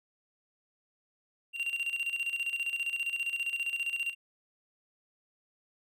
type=tone with tremolo; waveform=triangle; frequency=2768 Hz; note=F7; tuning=16 cents flat; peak=-27 dBFS; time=1.53-4.15 s; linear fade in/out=50 ms; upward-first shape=square; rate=15 Hz; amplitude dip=65%; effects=none